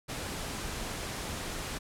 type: noise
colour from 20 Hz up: pink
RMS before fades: -37 dBFS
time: 0.08-1.79 s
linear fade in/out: 20 ms
effects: low-pass 11000 Hz 12 dB/octave

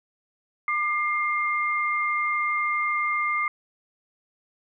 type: tone pair together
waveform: sine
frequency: 1199.4 / 2112 Hz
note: D6 / C7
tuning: +36 / +16 cents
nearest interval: minor seventh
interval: 980 cents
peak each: -25 dBFS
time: 0.68-3.48 s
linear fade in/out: 2 ms
effects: none

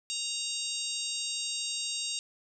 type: harmonic tone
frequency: 932.3 Hz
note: A#5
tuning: in tune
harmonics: 3 / 4 / 5 / 6 / 7 / 8 / 9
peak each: -39 / -37 / -39 / -42 / -42 / -40 / -41 dBFS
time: 0.1-2.19 s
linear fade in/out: 0 ms
effects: none

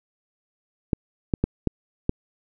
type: clicks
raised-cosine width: 3 ms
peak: -7 dBFS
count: 5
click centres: 0.932 / 1.338 / 1.44 / 1.673 / 2.094 s
effects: none

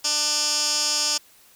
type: tone with band-pass filter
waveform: 15% pulse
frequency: 297.9 Hz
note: D4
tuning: 25 cents sharp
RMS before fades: -23 dBFS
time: 0.04-1.18 s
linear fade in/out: 10 ms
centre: 5800 Hz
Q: 4.4
effects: white hiss -54 dBFS RMS until 1.55 s

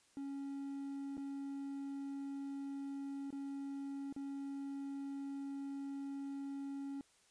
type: tone with dropouts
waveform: triangle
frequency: 277.2 Hz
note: C#4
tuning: in tune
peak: -39 dBFS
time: 0.17-7.01 s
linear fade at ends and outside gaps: 1 ms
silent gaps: 1.17-1.178 / 3.305-3.327 / 4.126-4.163 s
effects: white hiss -70 dBFS RMS until 7.3 s + resampled to 22050 Hz

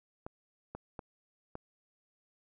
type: clicks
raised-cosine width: 1 ms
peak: -27 dBFS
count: 4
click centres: 0.265 / 0.75 / 0.992 / 1.554 s
effects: none

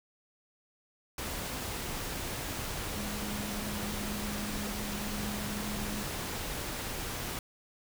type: tone in noise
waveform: sine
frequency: 207.7 Hz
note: G#3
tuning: in tune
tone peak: -38 dBFS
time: 2.96-6.03 s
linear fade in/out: 2 ms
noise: pink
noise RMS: -37 dBFS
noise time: 1.18-7.39 s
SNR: -4 dB
effects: none

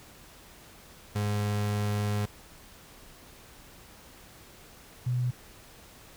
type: tone pair in turn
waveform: 35% pulse / sine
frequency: 103.7 / 124.04 Hz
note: G#2 / B2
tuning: -2 / +8 cents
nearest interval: minor third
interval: 310 cents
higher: second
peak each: -25 dBFS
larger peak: neither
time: 1.15-2.26 / 5.06-5.31 s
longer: first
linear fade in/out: 10 ms
effects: pink hiss -52 dBFS RMS until 6.16 s

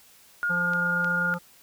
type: tone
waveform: sine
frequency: 1425 Hz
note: F6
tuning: 34 cents sharp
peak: -23 dBFS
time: 0.43-1.34 s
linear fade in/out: 0 ms
type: harmonic tone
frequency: 174.61 Hz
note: F3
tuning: in tune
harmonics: 1 / 3 / 5 / 7 / 8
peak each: -31 / -36 / -38 / -39 / -40 dBFS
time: 0.49-1.39 s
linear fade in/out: 20 ms
type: clicks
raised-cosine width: 0.2 ms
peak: -23 / -22 dBFS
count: 2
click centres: 0.735 / 1.045 s
effects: white hiss -55 dBFS RMS until 1.62 s

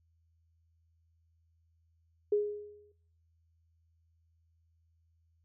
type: tone with exponential decay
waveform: sine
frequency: 415.3 Hz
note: G#4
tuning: in tune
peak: -23 dBFS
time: 2.32-2.92 s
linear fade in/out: 5 ms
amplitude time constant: 130 ms
effects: noise-tail reverb RT60 0.6 s tail -20 dB re dry + added 82 Hz sine -68 dBFS peak until 5.44 s

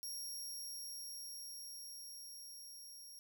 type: tone with level ramp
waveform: 20% pulse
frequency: 5588 Hz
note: F8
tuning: in tune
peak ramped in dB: -37 to -47 dBFS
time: 0.03-3.19 s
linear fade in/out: 0 ms
effects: none

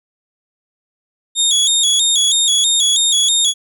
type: tone with vibrato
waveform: 25% pulse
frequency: 3520 Hz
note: A7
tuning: in tune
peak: -7 dBFS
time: 1.35-3.54 s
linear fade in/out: 50 ms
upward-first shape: square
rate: 3.1 Hz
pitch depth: 77 cents each way
effects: none

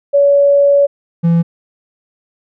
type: tone pair in turn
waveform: sine / triangle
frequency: 566 / 168.27 Hz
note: C#5 / E3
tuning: +36 / +36 cents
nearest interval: octave + major sixth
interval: 2100 cents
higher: first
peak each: -6 dBFS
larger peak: neither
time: 0.13-0.87 / 1.23-1.43 s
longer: first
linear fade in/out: 20 ms
effects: none

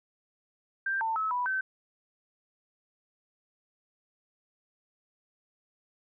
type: tone with pitch steps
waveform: sine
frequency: 1578 / 896 / 1295 / 985 / 1538 Hz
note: G6 / A5 / E6 / B5 / G6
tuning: +11 / +31 / -31 / -5 / -33 cents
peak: -27 dBFS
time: 0.86-1.61 s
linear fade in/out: 5 ms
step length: 150 ms
effects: none

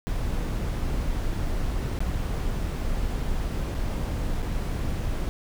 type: noise with dropouts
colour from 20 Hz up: brown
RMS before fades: -27 dBFS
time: 0.07-5.29 s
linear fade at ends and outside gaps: 0 ms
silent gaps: 1.99-2.005 / 3.744-3.748 / 4.422-4.427 s
effects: none

